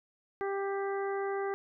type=harmonic tone; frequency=394.6 Hz; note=G4; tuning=11 cents sharp; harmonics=1 / 2 / 3 / 4 / 5; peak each=-32 / -38 / -42 / -44 / -46 dBFS; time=0.41-1.54 s; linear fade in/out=0 ms; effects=none